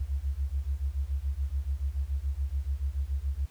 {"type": "beating tone pair", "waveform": "sine", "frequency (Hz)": [65.41, 72.41], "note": ["C2", "D2"], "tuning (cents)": [0, -24], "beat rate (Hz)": 7, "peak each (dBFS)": -31, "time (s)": [0, 3.46], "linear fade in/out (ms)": 10, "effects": ["pink hiss -60 dBFS RMS until 3.5 s"]}